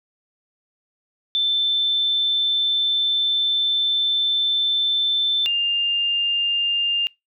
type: tone pair in turn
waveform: sine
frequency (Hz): 3540 / 2804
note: A7 / F7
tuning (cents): +10 / +6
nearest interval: major third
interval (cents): 404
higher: first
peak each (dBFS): -17 / -18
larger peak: first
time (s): 1.35-5.46 / 5.46-7.07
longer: first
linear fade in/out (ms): 0
effects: noise-tail reverb RT60 0.2 s tail -24 dB re dry